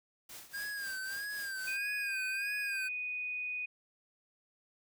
white noise with tremolo, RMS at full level -47 dBFS, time 0.29-1.77 s, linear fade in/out 5 ms, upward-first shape triangle, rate 3.8 Hz, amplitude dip 80%
square tone with vibrato, 1601 Hz, G6, 36 cents sharp, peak -38 dBFS, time 0.53-2.89 s, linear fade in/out 20 ms, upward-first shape sine, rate 1.6 Hz, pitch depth 76 cents each way
sine tone, 2483 Hz, D#7, 4 cents flat, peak -35 dBFS, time 1.67-3.66 s, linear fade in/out 10 ms
effects none

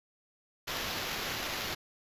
white noise with sample-and-hold, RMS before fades -36 dBFS, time 0.67-1.75 s, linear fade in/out 10 ms, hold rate 8820 Hz, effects resampled to 32000 Hz

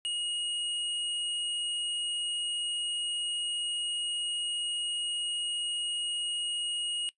triangle tone with hard clipping, 2879 Hz, F#7, 48 cents flat, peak -31 dBFS, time 0.05-7.09 s, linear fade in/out 0 ms, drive 15 dB, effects noise-tail reverb RT60 0.1 s tail -20 dB re dry + resampled to 24000 Hz

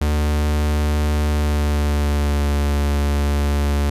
45% pulse tone with pitch glide, 74.5 to 72.05 Hz, D2 to D2, +25 to -33 cents, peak -16 dBFS, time 0.01-3.9 s, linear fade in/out 5 ms, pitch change -58 cents, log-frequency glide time 1.26-2.54 s, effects resampled to 32000 Hz

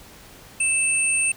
sine tone pair together, 2637 / 8853 Hz, E7 / C#9, 0 / -3 cents, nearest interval octave + major sixth, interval 2097 cents, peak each -21 dBFS, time 0.6-1.32 s, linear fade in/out 5 ms, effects pink hiss -46 dBFS RMS until 1.36 s

